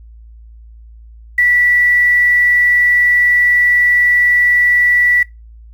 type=tone with quantisation; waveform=sine; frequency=1956 Hz; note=B6; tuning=17 cents flat; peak=-8 dBFS; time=1.38-5.23 s; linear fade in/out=5 ms; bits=6; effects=noise-tail reverb RT60 0.2 s tail -22 dB re dry + added 56 Hz sine -35 dBFS peak until 5.73 s